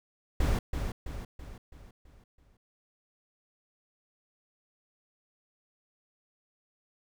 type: noise with echo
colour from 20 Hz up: brown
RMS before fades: -26 dBFS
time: 0.4-0.59 s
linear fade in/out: 5 ms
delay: 330 ms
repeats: 6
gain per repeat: -6 dB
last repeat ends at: 2.57 s
effects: none